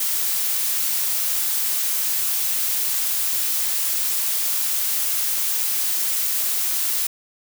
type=noise; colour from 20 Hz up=blue; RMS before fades=-22 dBFS; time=0-7.07 s; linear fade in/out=5 ms; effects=none